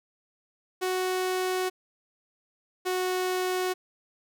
sawtooth tone pair in turn, 370 / 368.1 Hz, F#4 / F#4, 0 / -9 cents, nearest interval unison, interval 9 cents, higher first, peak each -22 dBFS, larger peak neither, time 0.81-1.7 / 2.85-3.74 s, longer neither, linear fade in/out 20 ms, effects none

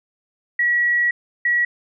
sine tone pair in turn, 1924 / 1924 Hz, B6 / B6, -46 / -46 cents, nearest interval unison, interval 0 cents, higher neither, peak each -15 dBFS, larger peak neither, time 0.59-1.11 / 1.45-1.65 s, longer first, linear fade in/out 5 ms, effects none

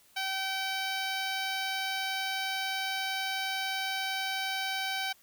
10% pulse tone with notch filter, 769 Hz, G5, 33 cents flat, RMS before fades -33 dBFS, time 0.16-5.13 s, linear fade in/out 10 ms, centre 11000 Hz, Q 1.9, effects white hiss -62 dBFS RMS until 5.22 s

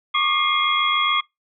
sine tone cluster, 1111 / 1198 / 2123 / 2447 / 3323 Hz, C#6 / D6 / C7 / D#7 / G#7, +4 / +34 / +25 / -29 / 0 cents, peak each -24 / -22 / -23 / -31 / -22 dBFS, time 0.14-1.21 s, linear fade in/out 10 ms, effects noise-tail reverb RT60 0.2 s tail -26 dB re dry

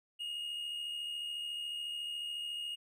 triangle tone with amplitude modulation, 2861 Hz, F7, 41 cents sharp, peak -34 dBFS, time 0.19-2.76 s, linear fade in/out 20 ms, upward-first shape sine, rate 74 Hz, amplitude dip 40%, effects none

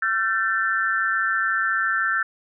sine tone cluster, 1357 / 1547 / 1774 Hz, E6 / G6 / A6, +50 / -23 / +14 cents, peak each -24 dBFS, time 0.02-2.23 s, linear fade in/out 5 ms, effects none

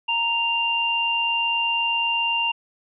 sine tone pair together, 930.4 / 2788 Hz, A#5 / F7, -4 / -4 cents, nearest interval octave + perfect fifth, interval 1900 cents, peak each -25 / -21 dBFS, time 0.08-2.52 s, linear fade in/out 10 ms, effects none

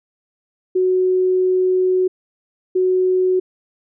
sine tone pair in turn, 369.8 / 369.8 Hz, F#4 / F#4, -1 / -1 cents, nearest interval unison, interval 0 cents, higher neither, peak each -13 dBFS, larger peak neither, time 0.75-2.08 / 2.75-3.4 s, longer first, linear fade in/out 10 ms, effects none

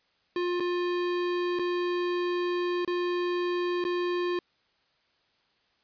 square tone with dropouts, 353.8 Hz, F4, 23 cents sharp, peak -27 dBFS, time 0.36-4.39 s, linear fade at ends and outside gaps 2 ms, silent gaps 0.599-0.604 / 1.589-1.594 / 2.849-2.876 / 3.841-3.85 s, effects white hiss -69 dBFS RMS until 5.83 s + resampled to 11025 Hz

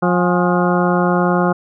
harmonic tone with a mistuned harmonic, 177.9 Hz, F3, 32 cents sharp, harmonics 1 / 2 / 3 / 4 / 5 / 6 / 7 / 8, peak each -16 / -19 / -21 / -22 / -23 / -24 / -24 / -25 dBFS, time 0.02-1.53 s, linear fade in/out 10 ms, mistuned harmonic 5, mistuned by -110 cents, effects none

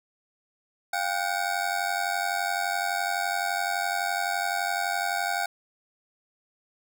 25% pulse ring-modulated tone, 747 Hz, F#5, 16 cents sharp, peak -19 dBFS, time 0.93-5.46 s, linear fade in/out 5 ms, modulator 45.9 Hz, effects none

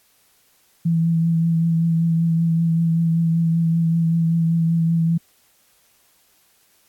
sine tone with vibrato, 165.4 Hz, E3, 6 cents sharp, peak -15 dBFS, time 0.85-5.18 s, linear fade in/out 10 ms, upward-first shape triangle, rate 5.2 Hz, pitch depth 24 cents each way, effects white hiss -59 dBFS RMS until 6.88 s + AAC 64 kbps

